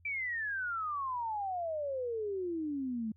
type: exponential sweep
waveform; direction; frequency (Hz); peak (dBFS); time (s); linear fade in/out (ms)
sine; down; 2349 to 212.4; -33; 0.05-3.12; 5
effects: added 86 Hz sine -60 dBFS peak until 3.16 s